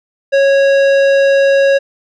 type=tone with tanh clipping; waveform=triangle; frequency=551 Hz; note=C#5; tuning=11 cents flat; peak=-9 dBFS; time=0.32-1.79 s; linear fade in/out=20 ms; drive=18 dB; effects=none